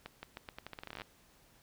accelerating click train, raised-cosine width 0.3 ms, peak -27 dBFS, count 18, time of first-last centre 0.06-1.018 s, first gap 170 ms, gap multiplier 0.83, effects pink hiss -65 dBFS RMS until 1.62 s

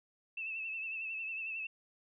sine tone with vibrato, 2637 Hz, E7, in tune, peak -37 dBFS, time 0.37-1.67 s, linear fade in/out 5 ms, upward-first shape triangle, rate 11 Hz, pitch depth 57 cents each way, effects none

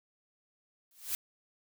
blue noise with exponential growth, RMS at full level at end -30 dBFS, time 0.91-1.15 s, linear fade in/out 1 ms, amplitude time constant 52 ms, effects none

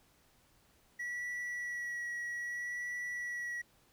triangle tone with vibrato, 1935 Hz, B6, 36 cents flat, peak -35 dBFS, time 0.99-3.62 s, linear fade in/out 10 ms, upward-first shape sine, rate 0.63 Hz, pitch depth 15 cents each way, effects pink hiss -68 dBFS RMS until 3.92 s

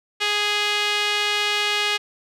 sawtooth tone with band-pass filter, 415.3 Hz, G#4, in tune, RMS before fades -22 dBFS, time 0.2-1.98 s, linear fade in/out 20 ms, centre 3000 Hz, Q 1.7, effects none

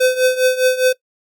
square tone with tremolo, 510 Hz, C5, 44 cents flat, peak -10 dBFS, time 0-0.93 s, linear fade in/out 10 ms, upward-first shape triangle, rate 4.9 Hz, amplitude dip 85%, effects noise-tail reverb RT60 0.1 s tail -19 dB re dry + Opus 48 kbps

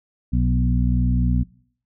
harmonic tone with a mistuned harmonic, 61.4 Hz, B1, 9 cents flat, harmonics 1 / 2 / 3 / 4, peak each -19 / -22 / -24 / -25 dBFS, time 0.32-1.44 s, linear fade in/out 20 ms, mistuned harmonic 3, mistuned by -18 cents, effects noise-tail reverb RT60 0.6 s tail -23 dB re dry

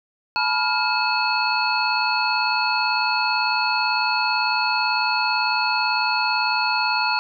sine tone cluster, 860 / 978 / 1404 / 2586 / 4351 Hz, A5 / B5 / F6 / E7 / C#8, -40 / -17 / +9 / -34 / -33 cents, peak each -25 dBFS, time 0.36-7.19 s, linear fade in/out 0 ms, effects none

